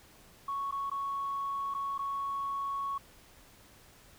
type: tone with dropouts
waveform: sine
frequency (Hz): 1108.7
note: C#6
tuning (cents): 0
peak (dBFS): -31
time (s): 0.48-2.98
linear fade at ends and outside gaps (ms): 5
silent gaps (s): 0.712-0.723 / 0.899-0.914 / 1.741-1.747 / 1.98-1.99
effects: tanh soft clip ceiling -27 dBFS + pink hiss -58 dBFS RMS until 4.18 s